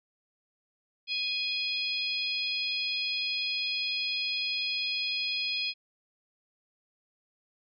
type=harmonic tone with a mistuned harmonic; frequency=830 Hz; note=G#5; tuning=1 cent flat; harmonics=3 / 4 / 5 / 6; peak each=-33 / -34 / -35 / -36 dBFS; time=1.07-5.74 s; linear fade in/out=50 ms; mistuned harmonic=5; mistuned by=+19 cents; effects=none